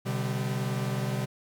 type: chord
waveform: 45% pulse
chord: C suspended second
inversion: none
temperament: equal with one note detuned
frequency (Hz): 127.53 / 146.83 / 196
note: C3 / D3 / G3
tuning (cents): -44 / 0 / 0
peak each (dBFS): -30 / -35 / -34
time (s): 0.05-1.26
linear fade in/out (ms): 20
effects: 11-bit